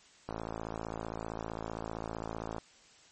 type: click train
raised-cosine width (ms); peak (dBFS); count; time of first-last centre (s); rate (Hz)
1; -23; 128; 0.29-2.582; 55.4
effects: white hiss -60 dBFS RMS until 3.11 s + MP3 32 kbps